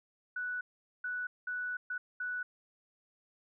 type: tone bursts at uneven times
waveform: sine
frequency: 1480 Hz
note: F#6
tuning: in tune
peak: -34 dBFS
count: 5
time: 0.36-0.61 / 1.04-1.27 / 1.47-1.77 / 1.9-1.98 / 2.2-2.43 s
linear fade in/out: 5 ms
effects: none